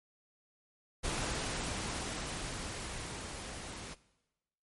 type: noise with level ramp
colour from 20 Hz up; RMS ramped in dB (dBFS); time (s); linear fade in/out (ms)
pink; -35 to -45; 1.03-3.95; 20
effects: noise-tail reverb RT60 1.0 s tail -19 dB re dry + MP3 48 kbps